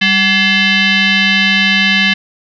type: tone with frequency modulation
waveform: sine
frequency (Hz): 196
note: G3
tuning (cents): 0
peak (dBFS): -8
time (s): 0.01-2.14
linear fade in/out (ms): 10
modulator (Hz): 951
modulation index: 3.6
effects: none